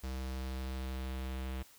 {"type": "tone with low-pass filter sweep", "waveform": "square", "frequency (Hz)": 65.2, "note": "C2", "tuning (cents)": -5, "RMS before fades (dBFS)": -39, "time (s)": [0.03, 1.63], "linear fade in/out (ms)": 10, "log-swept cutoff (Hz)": [5700, 3100], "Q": 1.6, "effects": ["white hiss -60 dBFS RMS until 1.78 s"]}